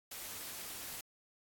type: noise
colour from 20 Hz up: white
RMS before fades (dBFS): -45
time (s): 0.11-1.01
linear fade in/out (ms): 5
effects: AAC 64 kbps